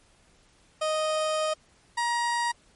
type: tone pair in turn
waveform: 30% pulse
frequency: 622.3 / 947.9 Hz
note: D#5 / A#5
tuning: 0 / +29 cents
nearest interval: perfect fifth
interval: 729 cents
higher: second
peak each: -22 dBFS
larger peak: neither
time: 0.81-1.54 / 1.97-2.52 s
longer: first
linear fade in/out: 10 ms
effects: pink hiss -61 dBFS RMS until 2.75 s + MP3 48 kbps